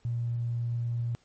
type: tone with tanh clipping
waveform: triangle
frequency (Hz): 118.4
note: A#2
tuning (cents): +27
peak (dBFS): -27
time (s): 0.05-1.15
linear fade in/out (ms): 0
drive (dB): 2
effects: pink hiss -66 dBFS RMS until 1.24 s + MP3 32 kbps